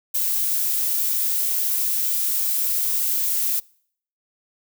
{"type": "noise", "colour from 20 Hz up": "violet", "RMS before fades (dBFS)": -22, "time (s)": [0.14, 3.6], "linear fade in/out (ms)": 10, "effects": ["noise-tail reverb RT60 0.6 s tail -25 dB re dry"]}